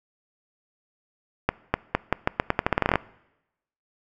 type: accelerating click train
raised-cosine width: 0.5 ms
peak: -4 dBFS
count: 17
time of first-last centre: 1.49-2.956 s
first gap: 250 ms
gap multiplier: 0.84
effects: noise-tail reverb RT60 0.9 s tail -22 dB re dry